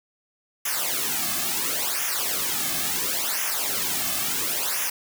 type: noise with flanger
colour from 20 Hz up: white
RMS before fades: -26 dBFS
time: 0.65-4.9 s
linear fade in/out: 5 ms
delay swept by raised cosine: 0.23 to 2.13 ms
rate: 0.72 Hz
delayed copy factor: -0.8
effects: none